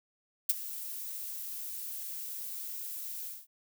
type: noise with ADSR envelope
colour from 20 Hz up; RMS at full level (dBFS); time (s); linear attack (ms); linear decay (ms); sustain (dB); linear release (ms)
violet; -23; 0.49-3.47; 8; 25; -17; 210
effects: none